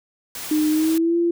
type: noise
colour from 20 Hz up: white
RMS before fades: -32 dBFS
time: 0.35-0.98 s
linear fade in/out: 2 ms
type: tone with pitch glide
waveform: sine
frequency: 306.2 to 341.7 Hz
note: D#4 to F4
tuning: -28 to -38 cents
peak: -16 dBFS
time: 0.51-1.31 s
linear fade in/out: 5 ms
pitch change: +190 cents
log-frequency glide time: 0.7-1.17 s
effects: none